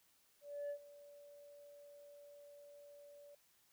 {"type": "tone with ADSR envelope", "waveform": "sine", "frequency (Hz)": 577, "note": "D5", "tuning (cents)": -31, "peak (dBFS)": -37, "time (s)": [0.41, 3.35], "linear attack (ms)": 290, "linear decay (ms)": 80, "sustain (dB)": -19, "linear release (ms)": 4, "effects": ["tanh soft clip ceiling -39 dBFS", "white hiss -73 dBFS RMS until 3.72 s"]}